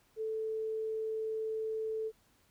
sine tone, 439.7 Hz, A4, 1 cent flat, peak -33 dBFS, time 0.16-2.12 s, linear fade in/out 50 ms, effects pink hiss -69 dBFS RMS until 2.5 s

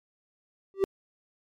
triangle tone with exponential growth, 388.9 Hz, G4, 14 cents flat, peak -13 dBFS, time 0.74-0.84 s, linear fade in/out 0 ms, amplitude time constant 21 ms, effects tanh soft clip ceiling -13 dBFS + MP3 64 kbps

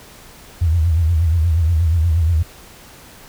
sine tone with vibrato, 82.41 Hz, E2, in tune, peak -12 dBFS, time 0.61-2.43 s, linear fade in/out 10 ms, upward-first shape triangle, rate 8.4 Hz, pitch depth 140 cents each way, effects pink hiss -42 dBFS RMS until 3.28 s

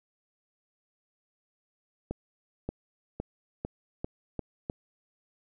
accelerating click train, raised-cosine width 2 ms, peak -19 dBFS, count 7, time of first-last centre 2.11-4.699 s, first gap 580 ms, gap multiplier 0.88, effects none

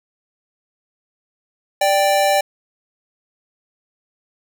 square tone pair together, 587.3 / 784.9 Hz, D5 / G5, 0 / +2 cents, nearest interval perfect fourth, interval 502 cents, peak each -17 dBFS, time 1.81-2.41 s, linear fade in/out 5 ms, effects none

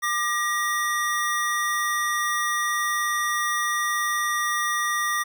square tone pair together, 1197 / 1900.1 Hz, D6 / A#6, +33 / +33 cents, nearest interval minor sixth, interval 800 cents, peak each -26 / -26 dBFS, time 0.02-5.24 s, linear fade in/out 20 ms, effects none

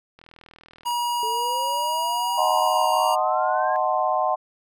click train, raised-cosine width 0.3 ms, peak -31 dBFS, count 30, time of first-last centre 0.19-0.908 s, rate 40.4 Hz
square tone with pitch glide, 958 to 943.7 Hz, A#5 to A#5, +47 to +21 cents, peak -23 dBFS, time 0.85-3.16 s, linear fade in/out 20 ms, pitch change -26 cents, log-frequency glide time 2.65-2.89 s
sine exponential sweep, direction up, 431.6 to 1661.2 Hz, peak -31 dBFS, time 1.23-3.76 s, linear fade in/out 0 ms
sine chord, D# diminished seventh, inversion none, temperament equal, 622.3 / 740 / 880 / 1046.5 Hz, D#5 / F#5 / A5 / C6, 0 / 0 / 0 / 0 cents, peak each -25 / -23 / -27 / -25 dBFS, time 2.37-4.36 s, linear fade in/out 20 ms
effects none

